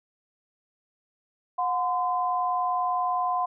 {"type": "tone pair together", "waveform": "sine", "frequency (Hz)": [724.8, 1025], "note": ["F#5", "C6"], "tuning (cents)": [-36, -36], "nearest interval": "tritone", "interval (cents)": 600, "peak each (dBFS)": -26, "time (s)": [1.58, 3.46], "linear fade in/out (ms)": 10, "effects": []}